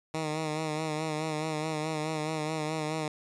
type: tone with vibrato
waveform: 10% pulse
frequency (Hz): 155.56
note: D#3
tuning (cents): 0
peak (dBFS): -22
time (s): 0.14-3.08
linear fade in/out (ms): 2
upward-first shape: sine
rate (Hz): 4.7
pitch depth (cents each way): 43
effects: resampled to 22050 Hz